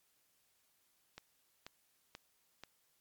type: click train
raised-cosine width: 0.2 ms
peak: -30 dBFS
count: 4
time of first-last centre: 1.18-2.636 s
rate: 2.06 Hz
effects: white hiss -75 dBFS RMS until 3 s + MP3 96 kbps